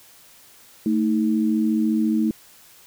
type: tone pair together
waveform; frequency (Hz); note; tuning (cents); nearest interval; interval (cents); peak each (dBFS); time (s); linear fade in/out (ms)
sine; 221.9 / 316.3; A3 / D#4; +15 / +29; tritone; 614; -19 / -22; 0.86-2.31; 2
effects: white hiss -50 dBFS RMS until 2.86 s